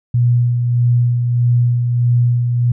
sine tone with tremolo, 121 Hz, B2, 35 cents flat, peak -9 dBFS, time 0.14-2.72 s, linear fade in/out 5 ms, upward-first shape sine, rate 1.6 Hz, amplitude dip 40%, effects none

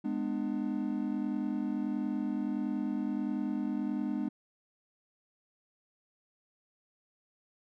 triangle chord, G# diminished, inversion none, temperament just, 207.7 / 249.2 / 299 Hz, G#3 / B3 / D4, 0 / +16 / +31 cents, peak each -33 dBFS, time 0.04-4.29 s, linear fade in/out 10 ms, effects none

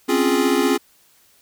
square chord, Db major seventh, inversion third, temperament equal, 261.6 / 277.2 / 349.2 / 415.3 Hz, C4 / Db4 / F4 / Ab4, 0 / 0 / 0 / 0 cents, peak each -22 dBFS, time 0.08-0.78 s, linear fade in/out 20 ms, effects white hiss -56 dBFS RMS until 1.41 s

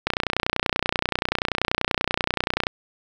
click train, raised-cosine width 0.3 ms, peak -4 dBFS, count 80, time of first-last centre 0.07-2.669 s, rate 30.4 Hz, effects 7-bit

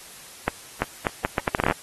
accelerating click train, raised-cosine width 0.5 ms, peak -6 dBFS, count 13, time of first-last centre 0.48-1.71 s, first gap 340 ms, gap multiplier 0.73, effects white hiss -44 dBFS RMS until 1.82 s + AAC 32 kbps

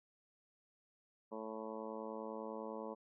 harmonic tone, 110 Hz, A2, in tune, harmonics 2 / 3 / 4 / 5 / 6 / 7 / 8 / 9 / 10, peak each -49 / -52 / -48 / -48 / -55 / -59 / -53 / -52 / -57 dBFS, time 1.31-2.95 s, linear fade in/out 20 ms, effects none

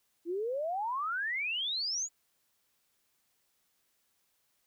sine exponential sweep, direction up, 325.3 to 7040 Hz, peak -31 dBFS, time 0.25-2.09 s, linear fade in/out 50 ms, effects white hiss -75 dBFS RMS until 4.66 s

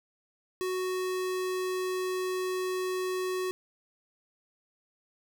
square tone, 370 Hz, F#4, in tune, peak -30 dBFS, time 0.61-3.51 s, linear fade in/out 0 ms, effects none

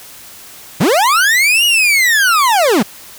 40% pulse linear two-way sweep, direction up then down, 120 to 2920 to 172.4 Hz, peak -8 dBFS, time 0.8-2.83 s, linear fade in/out 10 ms, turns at 1.65 s, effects white hiss -36 dBFS RMS until 3.18 s

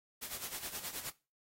white noise with tremolo, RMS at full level -40 dBFS, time 0.21-1.11 s, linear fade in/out 20 ms, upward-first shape sine, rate 9.5 Hz, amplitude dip 70%, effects noise-tail reverb RT60 0.3 s tail -20 dB re dry + AAC 48 kbps

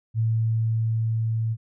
sine tone with level ramp, 112.5 Hz, A2, 39 cents sharp, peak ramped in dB -19 to -22 dBFS, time 0.14-1.57 s, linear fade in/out 50 ms, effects none

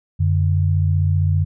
sine tone pair together, 91.51 / 146.83 Hz, F#2 / D3, -19 / 0 cents, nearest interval minor sixth, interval 819 cents, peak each -15 / -20 dBFS, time 0.19-1.45 s, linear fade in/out 20 ms, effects none

